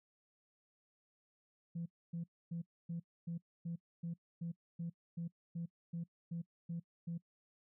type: tone bursts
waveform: sine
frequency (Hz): 168.8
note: E3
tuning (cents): +41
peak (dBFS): -37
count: 15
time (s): 1.75-7.18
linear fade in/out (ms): 10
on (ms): 110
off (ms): 270
effects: noise-tail reverb RT60 0.1 s tail -22 dB re dry + tanh soft clip ceiling -35 dBFS